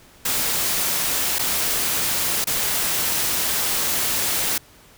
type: noise with dropouts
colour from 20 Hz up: white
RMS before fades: -22 dBFS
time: 0.25-4.58 s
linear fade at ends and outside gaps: 5 ms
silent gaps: 1.386-1.392 / 2.443-2.47 s
effects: pink hiss -50 dBFS RMS until 4.97 s